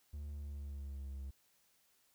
triangle tone with pitch glide, 73.1 to 67.81 Hz, D2 to C#2, -7 to -38 cents, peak -40 dBFS, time 0.13-1.31 s, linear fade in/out 10 ms, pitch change -131 cents, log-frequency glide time 0.3-1.14 s, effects white hiss -73 dBFS RMS until 2.14 s

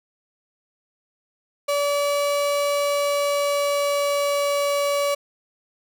35% pulse tone with pitch glide, 574 to 570.4 Hz, D5 to C#5, -40 to +49 cents, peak -18 dBFS, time 1.68-5.15 s, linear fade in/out 10 ms, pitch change -11 cents, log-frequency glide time 2.68-4.68 s, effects none

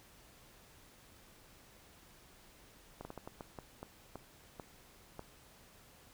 slowing click train, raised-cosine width 1 ms, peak -30 dBFS, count 11, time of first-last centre 3.01-5.194 s, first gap 40 ms, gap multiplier 1.35, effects pink hiss -61 dBFS RMS until 6.13 s

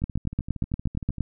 two click trains, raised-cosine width 5 ms, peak -12 / -22 dBFS, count 11 / 16, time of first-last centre 0.04-1.207 / 0.02-1.183 s, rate 8.57 / 12.9 Hz, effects none

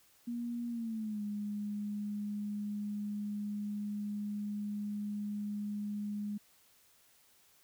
sine tone with pitch glide, 237.6 to 206.8 Hz, A#3 to G#3, +33 to -7 cents, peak -35 dBFS, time 0.27-6.38 s, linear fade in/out 10 ms, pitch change -240 cents, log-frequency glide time 0.69-1.22 s, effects white hiss -66 dBFS RMS until 7.63 s

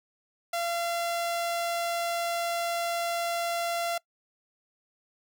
sawtooth tone, 684 Hz, F5, 36 cents flat, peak -24 dBFS, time 0.53-3.98 s, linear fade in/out 5 ms, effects noise-tail reverb RT60 0.1 s tail -23 dB re dry

